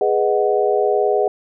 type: chord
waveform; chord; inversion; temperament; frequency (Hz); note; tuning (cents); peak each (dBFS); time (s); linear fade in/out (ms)
sine; G# minor seventh; none; equal; 415.3 / 493.9 / 622.3 / 740; G#4 / B4 / D#5 / F#5; 0 / 0 / 0 / 0; -17 / -21 / -21 / -21; 0.01-1.28; 2
effects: none